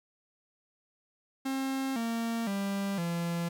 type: tone with pitch steps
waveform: 45% pulse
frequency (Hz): 267.4 / 230.1 / 198.02 / 170.41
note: C4 / A#3 / G3 / F3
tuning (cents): +38 / -22 / +18 / -42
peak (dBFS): -30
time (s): 1.45-3.49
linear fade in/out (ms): 10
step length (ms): 510
effects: 12-bit